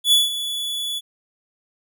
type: tone with ADSR envelope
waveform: 45% pulse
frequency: 3426 Hz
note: A7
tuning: 47 cents flat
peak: -11 dBFS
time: 0.04-1.01 s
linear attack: 83 ms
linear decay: 170 ms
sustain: -13 dB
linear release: 36 ms
effects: none